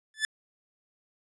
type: tone with exponential growth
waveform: sawtooth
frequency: 1743 Hz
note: A6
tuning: 17 cents flat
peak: -18 dBFS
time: 0.14-0.25 s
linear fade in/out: 1 ms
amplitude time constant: 23 ms
effects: resampled to 24000 Hz